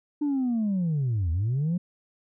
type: linear two-way sweep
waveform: sine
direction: down then up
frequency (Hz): 300.1 to 77.78 to 182.8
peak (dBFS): -21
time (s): 0.21-1.78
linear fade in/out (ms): 10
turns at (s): 1.31
effects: tanh soft clip ceiling -21 dBFS